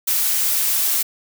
blue noise, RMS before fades -19 dBFS, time 0.07-1.03 s, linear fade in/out 10 ms, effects none

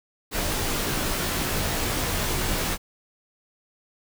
pink noise with comb filter, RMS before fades -26 dBFS, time 0.31-2.78 s, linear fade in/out 50 ms, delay 18 ms, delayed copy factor -0.75, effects none

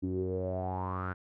sawtooth tone with low-pass filter sweep, 92.5 Hz, F#2, in tune, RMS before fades -34 dBFS, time 0.02-1.14 s, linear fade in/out 20 ms, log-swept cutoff 290 to 1500 Hz, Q 8.7, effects none

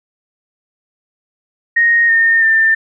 sine tone with pitch steps, 1864.7 / 1827.4 / 1790.8 Hz, A#6 / A#6 / A6, 0 / -35 / +30 cents, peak -8 dBFS, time 1.76-2.75 s, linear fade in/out 10 ms, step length 330 ms, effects none

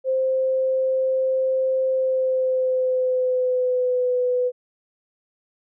sine tone with pitch glide, 523.3 to 497.9 Hz, C5 to B4, 0 to +14 cents, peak -18 dBFS, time 0.04-4.52 s, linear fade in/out 50 ms, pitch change -86 cents, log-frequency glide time 1.89-4.19 s, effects none

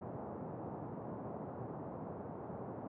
pink band-pass noise, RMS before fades -45 dBFS, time 0.01-2.88 s, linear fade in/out 10 ms, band 110 to 940 Hz, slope 24 dB/octave, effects none

